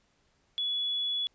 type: tone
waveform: sine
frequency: 3400 Hz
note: G#7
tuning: 40 cents sharp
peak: -28 dBFS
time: 0.58-1.27 s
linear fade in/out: 0 ms
effects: pink hiss -70 dBFS RMS until 1.34 s + resampled to 16000 Hz